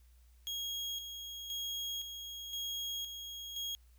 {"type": "tone with tremolo", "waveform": "35% pulse", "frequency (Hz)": 3284, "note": "G#7", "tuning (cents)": -20, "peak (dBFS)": -35, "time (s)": [0.47, 3.75], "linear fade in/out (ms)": 0, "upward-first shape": "square", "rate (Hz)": 0.97, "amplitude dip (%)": 50, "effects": ["added 60 Hz sine -59 dBFS peak until 3.98 s", "white hiss -73 dBFS RMS until 3.98 s"]}